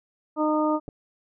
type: harmonic tone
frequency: 306.2 Hz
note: D#4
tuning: 28 cents flat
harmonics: 1 / 2 / 3 / 4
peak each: -23 / -26 / -28 / -29 dBFS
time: 0.36-0.8 s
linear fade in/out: 50 ms
type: clicks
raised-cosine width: 2 ms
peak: -25 dBFS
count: 2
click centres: 0.881 / 0.888 s
effects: none